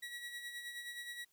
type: tone with tremolo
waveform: 30% pulse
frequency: 1923 Hz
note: B6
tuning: 47 cents flat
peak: -39 dBFS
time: 0.02-1.25 s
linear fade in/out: 10 ms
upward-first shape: sine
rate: 9.5 Hz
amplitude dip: 50%
effects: white hiss -75 dBFS RMS until 1.32 s